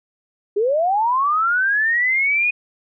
sine linear sweep, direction up, 390 to 2489 Hz, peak -15 dBFS, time 0.56-2.51 s, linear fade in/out 10 ms, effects none

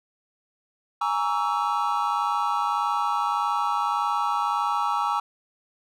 triangle chord, A# half-diminished seventh, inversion third, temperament equal with one note detuned, 830.6 / 932.3 / 1131.4 / 1318.5 Hz, G#5 / A#5 / C#6 / E6, 0 / 0 / +35 / 0 cents, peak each -26 dBFS, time 1.01-5.2 s, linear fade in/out 5 ms, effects none

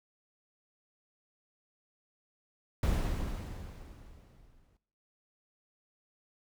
brown noise with exponential decay, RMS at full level -27 dBFS, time 2.83-4.77 s, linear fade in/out 2 ms, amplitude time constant 420 ms, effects noise-tail reverb RT60 0.6 s tail -19 dB re dry

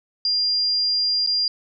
sine tone with dropouts, 4800 Hz, D8, 37 cents sharp, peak -18 dBFS, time 0.25-1.48 s, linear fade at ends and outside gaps 2 ms, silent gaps 1.264-1.272 s, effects none

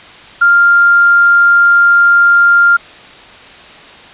sine tone, 1396.9 Hz, F6, in tune, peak -4 dBFS, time 0.41-2.77 s, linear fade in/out 10 ms, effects white hiss -35 dBFS RMS until 4.13 s + resampled to 8000 Hz

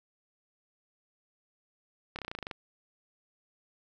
slowing click train, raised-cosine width 0.3 ms, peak -21 dBFS, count 11, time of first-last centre 2.16-2.512 s, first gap 28 ms, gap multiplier 1.05, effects none

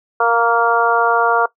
harmonic tone with a mistuned harmonic, 233.1 Hz, A#3, in tune, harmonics 2 / 3 / 4 / 5 / 6, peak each -18 / -18 / -18 / -18 / -18 dBFS, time 0.2-1.46 s, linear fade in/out 5 ms, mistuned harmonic 5, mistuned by -15 cents, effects noise-tail reverb RT60 0.1 s tail -19 dB re dry

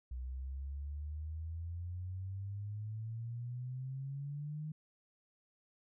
sine exponential sweep, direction up, 61.74 to 155.56 Hz, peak -39 dBFS, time 0.11-4.72 s, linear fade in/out 5 ms, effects none

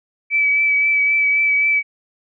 sine tone with vibrato, 2298 Hz, D7, 38 cents flat, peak -13 dBFS, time 0.3-1.83 s, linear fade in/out 50 ms, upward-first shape triangle, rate 3.8 Hz, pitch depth 23 cents each way, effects none

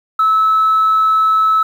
sine tone, 1301 Hz, E6, 23 cents flat, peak -8 dBFS, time 0.19-1.63 s, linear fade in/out 5 ms, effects tanh soft clip ceiling -6 dBFS + 7-bit

